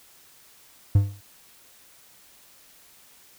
triangle tone with exponential decay, 100 Hz, G2, 35 cents sharp, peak -9 dBFS, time 0.95-1.21 s, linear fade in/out 5 ms, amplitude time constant 55 ms, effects white hiss -54 dBFS RMS until 3.38 s

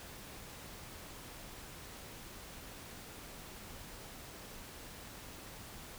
silence, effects pink hiss -50 dBFS RMS until 5.98 s

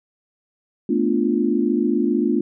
sine chord, B half-diminished seventh, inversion third, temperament equal, 220 / 246.9 / 293.7 / 349.2 Hz, A3 / B3 / D4 / F4, 0 / 0 / 0 / 0 cents, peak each -22 dBFS, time 0.89-2.41 s, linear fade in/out 5 ms, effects none

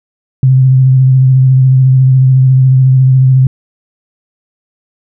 sine tone with vibrato, 130.81 Hz, C3, in tune, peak -3 dBFS, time 0.43-3.47 s, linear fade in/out 2 ms, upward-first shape sine, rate 14 Hz, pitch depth 25 cents each way, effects none

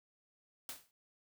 white noise with exponential decay, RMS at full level -41 dBFS, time 0.69-0.91 s, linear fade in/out 1 ms, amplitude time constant 46 ms, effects none

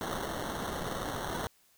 blue noise with sample-and-hold, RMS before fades -36 dBFS, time 0.01-1.47 s, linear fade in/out 0 ms, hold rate 2450 Hz, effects white hiss -66 dBFS RMS until 1.77 s

